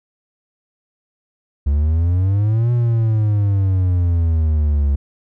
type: exponential two-way sweep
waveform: triangle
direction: up then down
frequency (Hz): 69.3 to 121.6 to 69.3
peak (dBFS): -11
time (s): 1.66-4.96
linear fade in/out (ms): 10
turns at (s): 2.72
effects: none